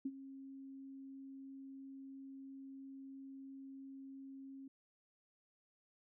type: tone with ADSR envelope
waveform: sine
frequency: 270.3 Hz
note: C#4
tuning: 44 cents flat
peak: -35 dBFS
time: 0.05-4.68 s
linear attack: 7 ms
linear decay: 48 ms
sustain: -14 dB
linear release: 5 ms
effects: none